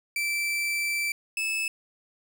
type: tone pair in turn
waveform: 40% pulse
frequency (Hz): 2333 / 2612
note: D7 / E7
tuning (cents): -12 / -17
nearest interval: major second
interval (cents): 195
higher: second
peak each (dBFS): -25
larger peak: neither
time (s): 0.16-1.12 / 1.37-1.68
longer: first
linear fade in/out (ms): 2
effects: none